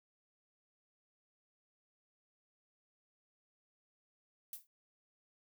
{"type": "noise with exponential decay", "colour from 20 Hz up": "violet", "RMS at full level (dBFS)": -41, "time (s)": [4.53, 4.67], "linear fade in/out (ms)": 1, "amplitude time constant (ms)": 30, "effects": []}